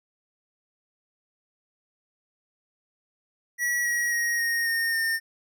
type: tone with pitch steps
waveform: square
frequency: 1930 / 1906.7 / 1883.7 / 1861 / 1838.6 / 1816.4 Hz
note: B6 / A#6 / A#6 / A#6 / A#6 / A#6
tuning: -40 / +39 / +18 / -3 / -24 / -45 cents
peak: -24 dBFS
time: 3.58-5.2 s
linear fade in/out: 50 ms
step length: 270 ms
effects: none